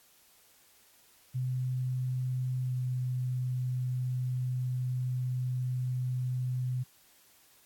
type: tone with pitch glide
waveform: sine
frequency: 127.7 to 126.53 Hz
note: C3 to B2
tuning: -42 to +42 cents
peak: -29 dBFS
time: 1.34-6.84 s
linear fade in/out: 20 ms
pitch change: -16 cents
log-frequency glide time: 2.65-2.72 s
effects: white hiss -62 dBFS RMS until 7.65 s + AAC 64 kbps